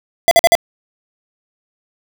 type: tone bursts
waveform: square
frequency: 675 Hz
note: E5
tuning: 41 cents sharp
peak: -6 dBFS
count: 4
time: 0.28-0.552 s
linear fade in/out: 0 ms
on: 32 ms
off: 48 ms
effects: none